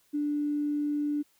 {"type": "tone with tanh clipping", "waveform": "triangle", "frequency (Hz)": 293.7, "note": "D4", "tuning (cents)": 0, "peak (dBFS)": -26, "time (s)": [0.13, 1.23], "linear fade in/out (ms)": 20, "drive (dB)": 3, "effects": ["white hiss -67 dBFS RMS until 1.39 s"]}